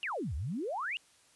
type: exponential two-way sweep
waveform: sine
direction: down then up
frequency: 2971 to 65.41 to 2971 Hz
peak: -33 dBFS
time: 0.03-0.97 s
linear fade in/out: 0 ms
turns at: 0.35 s
effects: white hiss -64 dBFS RMS until 1.35 s + resampled to 24000 Hz